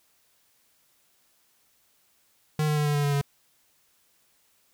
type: tone with pitch steps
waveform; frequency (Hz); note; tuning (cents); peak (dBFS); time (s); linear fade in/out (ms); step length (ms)
square; 152.8 / 150.87 / 148.97 / 147.08 / 145.23 / 143.39 / 141.58; D#3 / D3 / D3 / D3 / D3 / D3 / C#3; -31 / +47 / +25 / +3 / -19 / -41 / +37; -23; 2.59-3.213; 2; 89
effects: white hiss -66 dBFS RMS until 4.73 s